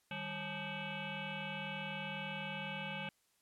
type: tone with frequency modulation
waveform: sine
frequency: 1204 Hz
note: D6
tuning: 43 cents sharp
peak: -39 dBFS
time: 0.11-3.09 s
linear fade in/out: 2 ms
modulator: 350 Hz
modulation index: 5.2
effects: white hiss -75 dBFS RMS until 3.41 s + low-pass 12000 Hz 12 dB/octave